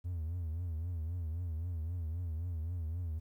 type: tone with vibrato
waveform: triangle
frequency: 83.8 Hz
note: E2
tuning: 29 cents sharp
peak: -32 dBFS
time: 0.04-3.2 s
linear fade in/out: 20 ms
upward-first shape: triangle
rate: 3.8 Hz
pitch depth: 150 cents each way
effects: tanh soft clip ceiling -29 dBFS + 12-bit